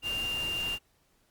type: tone in noise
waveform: sine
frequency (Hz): 2794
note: F7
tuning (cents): 0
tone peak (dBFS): -30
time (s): 0.02-0.79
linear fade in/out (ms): 50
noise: pink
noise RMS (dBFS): -41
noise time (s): 0.02-0.79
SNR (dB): +8
effects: pink hiss -69 dBFS RMS until 1.3 s + Opus 48 kbps